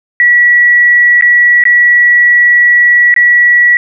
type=tone with dropouts; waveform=sine; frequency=1937 Hz; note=B6; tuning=34 cents flat; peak=-3 dBFS; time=0.2-3.77 s; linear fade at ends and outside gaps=1 ms; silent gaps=1.211-1.223 / 1.638-1.653 / 3.141-3.163 s; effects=none